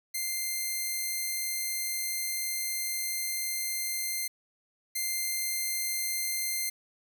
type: tone pair in turn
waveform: 5% pulse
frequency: 2093 / 2093 Hz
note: C7 / C7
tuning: 0 / 0 cents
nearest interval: unison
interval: 0 cents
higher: neither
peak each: -20 / -19 dBFS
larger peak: second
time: 0.14-4.28 / 4.95-6.7 s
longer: first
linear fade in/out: 10 ms
effects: none